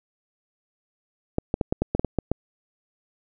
clicks, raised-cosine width 2 ms, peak -8 dBFS, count 10, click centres 1.384 / 1.541 / 1.612 / 1.725 / 1.82 / 1.95 / 1.995 / 2.047 / 2.187 / 2.316 s, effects none

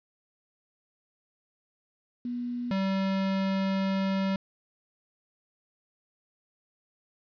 sine / square tone pair in turn, 243 / 192.87 Hz, B3 / G3, -28 / -28 cents, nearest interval major third, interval 400 cents, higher first, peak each -30 / -26 dBFS, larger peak second, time 2.25-2.71 / 2.71-4.36 s, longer second, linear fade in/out 2 ms, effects resampled to 11025 Hz + 10-bit

